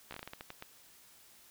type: slowing click train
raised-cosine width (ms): 0.3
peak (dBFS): -27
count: 11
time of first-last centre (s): 0.11-0.624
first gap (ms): 14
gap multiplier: 1.27
effects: white hiss -60 dBFS RMS until 1.5 s